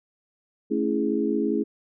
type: chord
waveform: sine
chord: A major seventh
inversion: none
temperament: equal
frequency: 220 / 277.2 / 329.6 / 415.3 Hz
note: A3 / C#4 / E4 / G#4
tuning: 0 / 0 / 0 / 0 cents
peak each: -27 dBFS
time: 0.7-1.64 s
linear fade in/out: 20 ms
effects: none